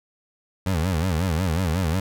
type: tone with vibrato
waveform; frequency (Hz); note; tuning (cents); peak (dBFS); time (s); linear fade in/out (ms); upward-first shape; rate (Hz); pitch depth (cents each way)
25% pulse; 86.3; F2; -20; -17; 0.66-2; 5; sine; 5.5; 190
effects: none